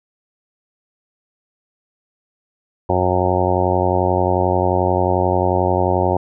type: harmonic tone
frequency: 91.3 Hz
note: F#2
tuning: 23 cents flat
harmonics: 1 / 2 / 3 / 4 / 5 / 6 / 7 / 8 / 9 / 10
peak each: -21 / -26 / -27 / -21 / -27 / -22 / -24 / -23 / -24 / -24 dBFS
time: 2.89-6.17 s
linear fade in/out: 5 ms
effects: none